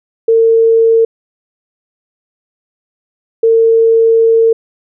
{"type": "tone pair in turn", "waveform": "sine", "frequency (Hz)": [453.6, 453.6], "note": ["A#4", "A#4"], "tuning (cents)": [-47, -47], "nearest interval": "unison", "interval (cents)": 0, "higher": "neither", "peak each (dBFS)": -5, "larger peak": "neither", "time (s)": [[0.28, 1.05], [3.43, 4.53]], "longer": "second", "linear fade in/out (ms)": 5, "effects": []}